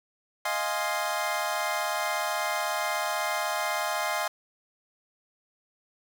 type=chord; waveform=25% pulse; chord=F minor seventh; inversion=third; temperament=equal; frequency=622.3 / 698.5 / 830.6 / 1046.5 Hz; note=Eb5 / F5 / Ab5 / C6; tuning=0 / 0 / 0 / 0 cents; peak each=-29 dBFS; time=0.45-4.28 s; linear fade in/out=5 ms; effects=none